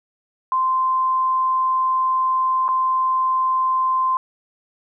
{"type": "tone with dropouts", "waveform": "sine", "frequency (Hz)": 1040, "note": "C6", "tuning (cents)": -11, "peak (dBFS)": -16, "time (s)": [0.52, 4.17], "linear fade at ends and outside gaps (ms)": 1, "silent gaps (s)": [2.681, 2.688], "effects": []}